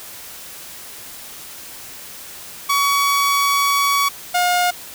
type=tone pair in turn; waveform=sawtooth; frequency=1128 / 713.9 Hz; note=C#6 / F5; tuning=+30 / +38 cents; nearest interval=minor sixth; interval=792 cents; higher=first; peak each=-11 dBFS; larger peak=neither; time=2.69-4.09 / 4.34-4.71 s; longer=first; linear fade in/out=10 ms; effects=white hiss -36 dBFS RMS until 4.94 s